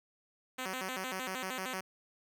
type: tone with vibrato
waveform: 5% pulse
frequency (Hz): 220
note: A3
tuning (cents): 0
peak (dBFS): -25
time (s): 0.58-1.81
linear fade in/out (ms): 10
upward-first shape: square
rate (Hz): 6.5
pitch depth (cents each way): 270
effects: none